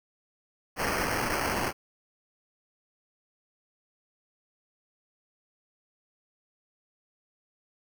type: noise with sample-and-hold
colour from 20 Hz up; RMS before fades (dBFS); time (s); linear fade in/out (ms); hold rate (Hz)
blue; -29; 0.76-1.73; 50; 3675
effects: none